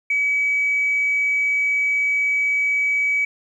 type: tone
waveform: sine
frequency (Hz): 2279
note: C#7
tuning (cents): +47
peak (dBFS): -16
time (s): 0.1-3.25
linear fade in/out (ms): 5
effects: tanh soft clip ceiling -12 dBFS + 9-bit